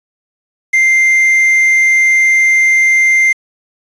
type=tone with quantisation; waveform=triangle; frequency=2093 Hz; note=C7; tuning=in tune; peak=-5 dBFS; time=0.73-3.33 s; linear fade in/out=10 ms; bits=5; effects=resampled to 22050 Hz